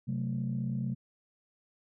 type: chord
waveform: sine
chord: F# diminished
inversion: second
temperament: equal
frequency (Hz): 130.81 / 185 / 220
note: C3 / F#3 / A3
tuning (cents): 0 / 0 / 0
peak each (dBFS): -32 / -36 / -35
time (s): 0.07-0.95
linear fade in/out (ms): 20
effects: tanh soft clip ceiling -23 dBFS